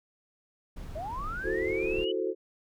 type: noise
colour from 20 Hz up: brown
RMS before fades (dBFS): -40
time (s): 0.76-2.05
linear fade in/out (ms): 10
type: linear sweep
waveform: sine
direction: up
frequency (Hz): 587.3 to 3001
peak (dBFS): -34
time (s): 0.95-2.12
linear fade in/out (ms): 10
type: chord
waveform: sine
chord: F# half-diminished seventh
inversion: third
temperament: equal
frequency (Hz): 329.6 / 370 / 440 / 523.3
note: E4 / F#4 / A4 / C5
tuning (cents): 0 / 0 / 0 / 0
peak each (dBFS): -36 / -31 / -32 / -36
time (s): 1.43-2.35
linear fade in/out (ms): 50
effects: none